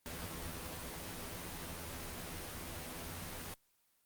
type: noise with comb filter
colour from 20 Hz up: pink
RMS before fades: -44 dBFS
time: 0.06-3.54 s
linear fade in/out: 0 ms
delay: 12 ms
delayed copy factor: +1
effects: white hiss -75 dBFS RMS until 4.05 s + Opus 24 kbps